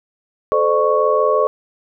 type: tone cluster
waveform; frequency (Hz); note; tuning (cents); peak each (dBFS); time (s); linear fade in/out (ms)
sine; 434.5 / 515 / 601 / 1109; A4 / C5 / D5 / C#6; -22 / -28 / +40 / 0; -18; 0.52-1.47; 0
effects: none